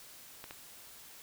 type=clicks; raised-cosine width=0.3 ms; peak=-28 dBFS; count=2; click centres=0.441 / 0.509 s; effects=white hiss -53 dBFS RMS until 1.22 s